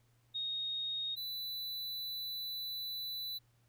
sine / square tone pair in turn, 3729 / 3980 Hz, A#7 / B7, 0 / +13 cents, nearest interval minor second, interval 113 cents, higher second, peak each -35 / -39 dBFS, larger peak first, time 0.34-1.16 / 1.16-3.39 s, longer second, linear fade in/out 20 ms, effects added 118 Hz sine -68 dBFS peak until 3.68 s + pink hiss -75 dBFS RMS until 3.68 s

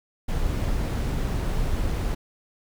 brown noise, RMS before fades -25 dBFS, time 0.28-2.15 s, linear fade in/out 10 ms, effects none

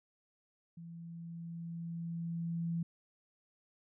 sine tone with level ramp, 167.9 Hz, E3, 32 cents sharp, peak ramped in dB -46 to -32 dBFS, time 0.77-2.83 s, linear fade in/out 5 ms, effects none

